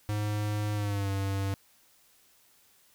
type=tone with pitch glide; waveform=square; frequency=104.9 to 97.88 Hz; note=G#2 to G2; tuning=+18 to -2 cents; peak=-29 dBFS; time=0.09-1.54 s; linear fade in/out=0 ms; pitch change=-120 cents; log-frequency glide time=0.74-1.1 s; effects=white hiss -63 dBFS RMS until 2.94 s